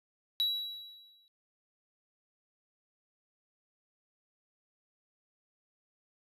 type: tone with exponential decay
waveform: triangle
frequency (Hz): 3902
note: B7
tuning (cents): -22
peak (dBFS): -24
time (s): 0.4-1.28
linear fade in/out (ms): 0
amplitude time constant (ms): 190
effects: resampled to 32000 Hz